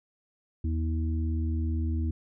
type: harmonic tone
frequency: 80.2 Hz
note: E2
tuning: 47 cents flat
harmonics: 1 / 3 / 4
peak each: -26 / -36 / -38 dBFS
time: 0.64-2.11 s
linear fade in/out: 5 ms
effects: none